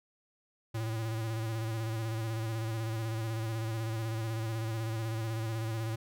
square tone with vibrato, 112 Hz, A2, 31 cents sharp, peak -33 dBFS, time 0.74-5.96 s, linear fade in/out 10 ms, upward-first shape square, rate 16 Hz, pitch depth 34 cents each way, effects none

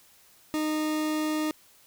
40% pulse tone, 308 Hz, D#4, 17 cents flat, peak -25 dBFS, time 0.54-1.51 s, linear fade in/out 0 ms, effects white hiss -58 dBFS RMS until 1.86 s

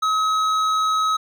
sine tone with hard clipping, 1278 Hz, D#6, 46 cents sharp, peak -19 dBFS, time 0.02-1.17 s, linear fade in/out 10 ms, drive 9 dB, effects none

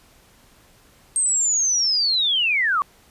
sine linear sweep, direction down, 8490 to 1089 Hz, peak -17 dBFS, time 1.16-2.82 s, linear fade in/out 0 ms, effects pink hiss -54 dBFS RMS until 3.1 s + resampled to 32000 Hz

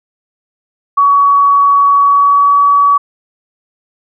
sine tone with pitch glide, 1128 to 1137.8 Hz, C#6 to C#6, +30 to +45 cents, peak -5 dBFS, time 0.97-2.98 s, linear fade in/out 10 ms, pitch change +15 cents, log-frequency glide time 1.92-2.6 s, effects none

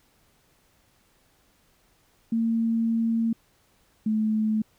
sine tone pair in turn, 227.8 / 216.7 Hz, A#3 / A3, -40 / -26 cents, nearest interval minor second, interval 86 cents, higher first, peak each -21 dBFS, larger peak neither, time 2.32-3.33 / 4.06-4.62 s, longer first, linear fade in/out 5 ms, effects pink hiss -64 dBFS RMS until 4.78 s

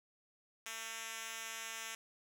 5% pulse tone with band-pass filter, 224.9 Hz, A3, 38 cents sharp, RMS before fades -45 dBFS, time 0.66-1.95 s, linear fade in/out 2 ms, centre 6400 Hz, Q 0.57, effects none

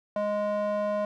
square tone with band-pass filter, 207.7 Hz, G#3, in tune, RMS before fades -28 dBFS, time 0.16-1.05 s, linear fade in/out 2 ms, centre 730 Hz, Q 4.1, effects none

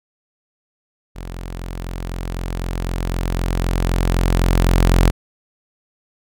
sawtooth tone with level ramp, 43.92 Hz, F1, 11 cents sharp, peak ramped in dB -25 to -6 dBFS, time 1.15-5.11 s, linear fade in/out 20 ms, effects none

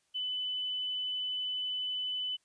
sine tone, 3004 Hz, F#7, 26 cents sharp, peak -32 dBFS, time 0.14-2.37 s, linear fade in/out 20 ms, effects white hiss -74 dBFS RMS until 2.44 s + resampled to 22050 Hz

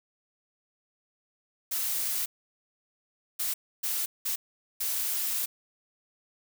blue noise bursts at uneven times, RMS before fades -30 dBFS, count 5, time 1.71-2.26 / 3.39-3.54 / 3.83-4.06 / 4.25-4.36 / 4.8-5.46 s, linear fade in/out 10 ms, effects none

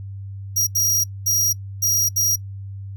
sawtooth tone bursts at uneven times, 5710 Hz, F8, 37 cents sharp, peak -14 dBFS, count 5, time 0.56-0.67 / 0.75-1.04 / 1.26-1.53 / 1.82-2.09 / 2.16-2.36 s, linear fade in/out 10 ms, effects noise-tail reverb RT60 0.1 s tail -25 dB re dry + added 98 Hz sine -30 dBFS peak until 2.96 s

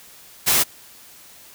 white noise, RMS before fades -17 dBFS, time 0.46-0.64 s, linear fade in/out 20 ms, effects white hiss -46 dBFS RMS until 1.54 s

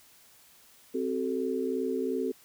sine chord, F# diminished, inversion second, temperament equal with one note detuned, 261.6 / 377.3 / 440 Hz, C4 / F#4 / A4, 0 / +34 / 0 cents, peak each -32 dBFS, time 0.94-2.32 s, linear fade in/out 10 ms, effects white hiss -58 dBFS RMS until 2.44 s

